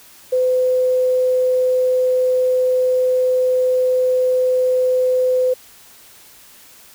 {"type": "tone with quantisation", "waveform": "sine", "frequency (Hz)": 508, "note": "B4", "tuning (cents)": 49, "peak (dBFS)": -13, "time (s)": [0.32, 5.54], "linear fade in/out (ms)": 10, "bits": 7, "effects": ["white hiss -45 dBFS RMS until 6.94 s"]}